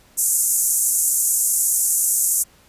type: band-pass noise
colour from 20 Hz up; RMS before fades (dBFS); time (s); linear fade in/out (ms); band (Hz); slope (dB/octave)
pink; -19; 0.17-2.44; 20; 6800 to 13000; 48
effects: pink hiss -53 dBFS RMS until 2.68 s + resampled to 32000 Hz